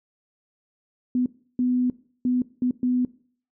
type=tone bursts at uneven times; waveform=sine; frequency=249.5 Hz; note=B3; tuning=18 cents sharp; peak=-19 dBFS; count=5; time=1.15-1.26 / 1.59-1.9 / 2.25-2.42 / 2.62-2.71 / 2.83-3.05 s; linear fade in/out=2 ms; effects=noise-tail reverb RT60 0.5 s tail -20 dB re dry